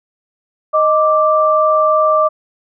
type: tone pair together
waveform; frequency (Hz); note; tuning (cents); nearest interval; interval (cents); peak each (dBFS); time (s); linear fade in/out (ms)
sine; 622.3 / 1174.7; D#5 / D6; 0 / 0; major seventh; 1100; -12; 0.73-2.29; 20
effects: none